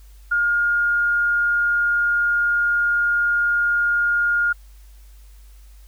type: tone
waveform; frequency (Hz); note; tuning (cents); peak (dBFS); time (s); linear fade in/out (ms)
sine; 1419; F6; +27; -16; 0.31-4.53; 10
effects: added 50 Hz sine -42 dBFS peak until 5.87 s + white hiss -57 dBFS RMS until 5.87 s